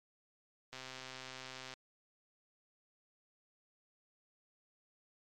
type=click train; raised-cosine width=0.2 ms; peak=-29 dBFS; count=132; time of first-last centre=0.73-1.738 s; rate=130 Hz; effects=MP3 96 kbps